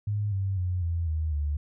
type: tone with pitch steps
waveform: sine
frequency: 103.83 / 96.88 / 90.39 / 84.34 / 78.69 / 73.42 Hz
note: G#2 / G2 / F#2 / E2 / D#2 / D2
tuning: 0 / -20 / -40 / +40 / +20 / 0 cents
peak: -25 dBFS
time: 0.07-1.57 s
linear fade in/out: 5 ms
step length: 250 ms
effects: none